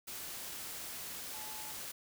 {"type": "tone in noise", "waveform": "sine", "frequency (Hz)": 861, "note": "A5", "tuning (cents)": -38, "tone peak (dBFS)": -51, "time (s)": [1.33, 1.73], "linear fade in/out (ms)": 10, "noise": "white", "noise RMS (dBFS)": -44, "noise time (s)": [0.07, 1.92], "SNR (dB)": -10, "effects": []}